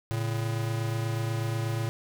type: tone pair together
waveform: square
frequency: 112.97 / 141.2 Hz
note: A2 / C#3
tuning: +46 / +32 cents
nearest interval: major third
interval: 386 cents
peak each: -29 / -35 dBFS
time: 0.11-1.89 s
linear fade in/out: 0 ms
effects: none